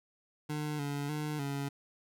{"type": "tone with pitch steps", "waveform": "25% pulse", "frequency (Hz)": [150.5, 143, 151, 140.3], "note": ["D3", "D3", "D3", "C#3"], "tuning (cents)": [43, -46, 48, 21], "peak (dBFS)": -30, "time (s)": [0.49, 1.69], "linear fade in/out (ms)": 10, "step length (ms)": 300, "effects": []}